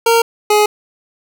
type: tone pair in turn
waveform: 25% pulse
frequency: 461.4 / 419.9 Hz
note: A#4 / G#4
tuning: -18 / +19 cents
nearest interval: major second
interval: 163 cents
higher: first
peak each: -5 dBFS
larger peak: neither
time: 0.06-0.22 / 0.5-0.66 s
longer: neither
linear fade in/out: 5 ms
effects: none